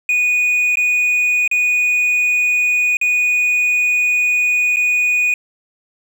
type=tone with dropouts; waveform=triangle; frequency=2470 Hz; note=D#7; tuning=13 cents flat; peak=-11 dBFS; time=0.09-5.34 s; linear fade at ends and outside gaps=2 ms; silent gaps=0.756-0.771 / 1.477-1.513 / 2.97-3.013 / 4.761-4.768 s; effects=none